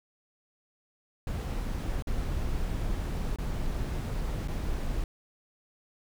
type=noise with dropouts; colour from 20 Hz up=brown; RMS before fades=-31 dBFS; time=1.27-5.04 s; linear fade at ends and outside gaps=2 ms; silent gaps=2.024-2.071 / 3.361-3.385 / 4.476-4.482 s; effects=none